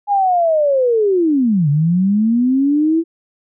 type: linear two-way sweep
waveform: sine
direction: down then up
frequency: 830.6 to 140 to 335.3 Hz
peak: -11 dBFS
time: 0.07-3.04 s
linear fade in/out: 50 ms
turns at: 1.69 s
effects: none